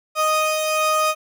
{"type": "tone pair together", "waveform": "30% pulse", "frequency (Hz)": [622.3, 1243.2], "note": ["D#5", "D#6"], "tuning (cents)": [0, -2], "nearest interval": "octave", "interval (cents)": 1198, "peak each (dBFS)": -18, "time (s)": [0.15, 1.15], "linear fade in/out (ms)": 50, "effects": []}